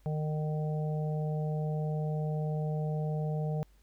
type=harmonic tone; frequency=153.2 Hz; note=D#3; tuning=27 cents flat; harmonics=1 / 3 / 4 / 5; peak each=-30 / -40 / -42 / -44 dBFS; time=0.06-3.63 s; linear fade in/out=0 ms; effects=added 50 Hz sine -59 dBFS peak until 3.82 s + pink hiss -70 dBFS RMS until 3.82 s